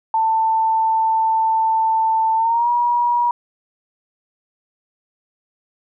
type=tone with pitch glide; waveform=sine; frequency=890 to 959.4 Hz; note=A5 to A#5; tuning=+20 to +50 cents; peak=-14 dBFS; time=0.14-3.31 s; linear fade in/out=2 ms; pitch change=+130 cents; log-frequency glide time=2.36-2.69 s; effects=none